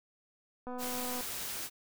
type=click train; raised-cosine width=1 ms; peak=-29 dBFS; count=135; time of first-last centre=0.67-1.208 s; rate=249 Hz
type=noise; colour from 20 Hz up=white; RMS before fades=-39 dBFS; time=0.78-1.7 s; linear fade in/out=50 ms
effects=none